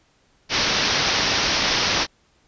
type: low-pass noise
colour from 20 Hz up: white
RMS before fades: -21 dBFS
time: 0.49-2.07 s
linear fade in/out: 50 ms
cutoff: 5900 Hz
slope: 96 dB/octave
effects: pink hiss -61 dBFS RMS until 2.47 s + resampled to 16000 Hz